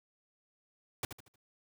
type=noise with echo; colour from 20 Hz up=pink; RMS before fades=-34 dBFS; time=1.03-1.05 s; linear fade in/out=2 ms; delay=77 ms; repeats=4; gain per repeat=-9 dB; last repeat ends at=1.358 s; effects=none